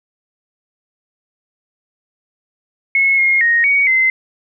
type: tone with pitch steps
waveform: sine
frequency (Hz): 2183 / 2144 / 1867 / 2243 / 2063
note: C#7 / C7 / A#6 / C#7 / C7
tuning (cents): -27 / +42 / +2 / +20 / -25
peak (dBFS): -10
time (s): 2.95-4.1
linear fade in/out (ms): 2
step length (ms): 230
effects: none